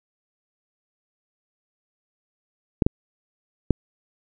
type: clicks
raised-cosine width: 3 ms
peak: -3 dBFS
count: 3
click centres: 2.822 / 2.865 / 3.707 s
effects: none